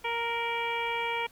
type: harmonic tone with a mistuned harmonic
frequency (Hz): 466.2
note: A#4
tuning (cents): 0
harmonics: 1 / 2 / 3 / 4 / 5 / 6 / 7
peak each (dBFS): -36 / -32 / -42 / -41 / -33 / -42 / -42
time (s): 0.04-1.27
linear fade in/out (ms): 10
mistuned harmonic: 6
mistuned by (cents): +33
effects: pink hiss -57 dBFS RMS until 1.31 s